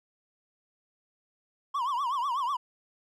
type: tone with vibrato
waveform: triangle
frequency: 1046.5 Hz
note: C6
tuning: in tune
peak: -25 dBFS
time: 1.74-2.57 s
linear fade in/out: 10 ms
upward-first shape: triangle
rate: 8.1 Hz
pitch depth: 220 cents each way
effects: none